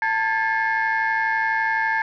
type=tone cluster; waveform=sine; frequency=891 / 1624 / 1736 / 2156 Hz; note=A5 / G#6 / A6 / C#7; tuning=+22 / -39 / -24 / -49 cents; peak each=-22 / -24 / -23 / -29 dBFS; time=0.02-2.02 s; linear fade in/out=2 ms; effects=tanh soft clip ceiling -12 dBFS